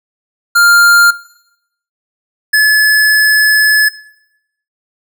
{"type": "tone pair in turn", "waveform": "square", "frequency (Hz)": [1400, 1716.1], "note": ["F6", "A6"], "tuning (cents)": [4, -44], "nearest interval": "major third", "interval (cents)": 352, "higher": "second", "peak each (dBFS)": -6, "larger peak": "neither", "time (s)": [[0.55, 1.11], [2.53, 3.89]], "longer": "second", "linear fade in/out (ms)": 10, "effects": ["noise-tail reverb RT60 0.8 s tail -18 dB re dry"]}